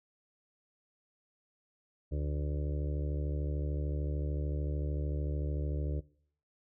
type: harmonic tone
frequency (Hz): 73.42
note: D2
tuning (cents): 0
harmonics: 1 / 2 / 4 / 5 / 6 / 7 / 8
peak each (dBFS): -32 / -38 / -44 / -46 / -48 / -49 / -50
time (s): 2.11-6.01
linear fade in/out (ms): 20
effects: noise-tail reverb RT60 0.6 s tail -22 dB re dry